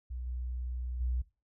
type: tone with level steps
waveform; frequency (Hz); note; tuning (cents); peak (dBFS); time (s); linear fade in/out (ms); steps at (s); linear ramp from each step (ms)
sine; 61.74; B1; 0; -36 / -34 / -29; 0.1-1.22; 10; 0.26 / 1; 10
effects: noise-tail reverb RT60 0.3 s tail -19 dB re dry